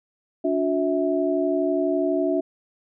sine tone cluster, 288.8 / 360.9 / 651 Hz, D4 / F#4 / E5, -29 / -43 / -22 cents, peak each -24 dBFS, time 0.44-2.41 s, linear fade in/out 10 ms, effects none

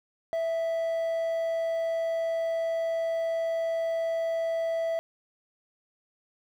triangle tone with quantisation, 659.3 Hz, E5, in tune, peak -24 dBFS, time 0.33-4.99 s, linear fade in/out 0 ms, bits 9, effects none

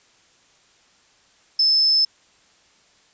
sine tone, 5250 Hz, E8, 8 cents flat, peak -14 dBFS, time 1.59-2.05 s, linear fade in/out 5 ms, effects white hiss -57 dBFS RMS until 3.13 s + resampled to 16000 Hz

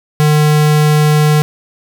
square tone, 151.1 Hz, D3, 50 cents sharp, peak -8 dBFS, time 0.2-1.42 s, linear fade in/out 0 ms, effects none

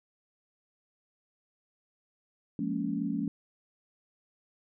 sine chord, Bb minor seventh, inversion second, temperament just, 174.81 / 209.8 / 233.1 / 279.7 Hz, F3 / Ab3 / Bb3 / Db4, +2 / +18 / 0 / +16 cents, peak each -36 / -34 / -36 / -33 dBFS, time 2.59-3.28 s, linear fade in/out 2 ms, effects none

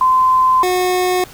sine / 25% pulse tone pair in turn, 1031 / 364.5 Hz, C6 / F#4, -26 / -26 cents, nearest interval octave + tritone, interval 1800 cents, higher first, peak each -9 / -10 dBFS, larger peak first, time 0.01-0.63 / 0.63-1.24 s, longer first, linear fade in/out 2 ms, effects pink hiss -39 dBFS RMS until 1.33 s

